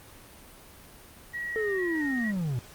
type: tone with vibrato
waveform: sine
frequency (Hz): 1887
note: A#6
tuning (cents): +21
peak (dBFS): -31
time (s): 1.33-2.32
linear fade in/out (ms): 20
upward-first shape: square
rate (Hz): 2.2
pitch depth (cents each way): 24
type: linear sweep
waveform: triangle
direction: down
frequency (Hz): 446.4 to 115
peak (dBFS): -25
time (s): 1.56-2.59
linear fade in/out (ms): 0
effects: pink hiss -50 dBFS RMS until 2.74 s + Opus 32 kbps